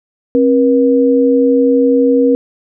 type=tone pair together; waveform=sine; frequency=268 / 480 Hz; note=C4 / B4; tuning=+42 / -49 cents; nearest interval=minor seventh; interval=1009 cents; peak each=-10 dBFS; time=0.35-2.35 s; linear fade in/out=0 ms; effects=none